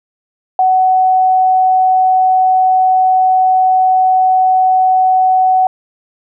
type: tone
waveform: sine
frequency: 748 Hz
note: F#5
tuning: 19 cents sharp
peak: -7 dBFS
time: 0.59-5.67 s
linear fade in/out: 2 ms
effects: none